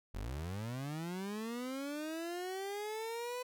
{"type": "linear sweep", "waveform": "30% pulse", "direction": "up", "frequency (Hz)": [41.2, 503], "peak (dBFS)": -36, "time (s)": [0.14, 3.43], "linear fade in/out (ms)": 10, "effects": []}